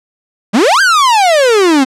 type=exponential two-way sweep; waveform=45% pulse; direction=up then down; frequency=185 to 1627 to 254.3 Hz; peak=-6 dBFS; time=0.53-1.85 s; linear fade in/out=20 ms; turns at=0.81 s; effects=low-pass 8000 Hz 12 dB/octave